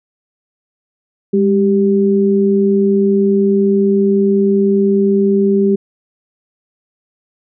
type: tone pair together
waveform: sine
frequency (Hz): 202.4 / 392.1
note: G#3 / G4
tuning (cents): -44 / 0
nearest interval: major seventh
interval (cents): 1144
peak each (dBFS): -12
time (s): 1.33-5.76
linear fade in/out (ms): 10
effects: none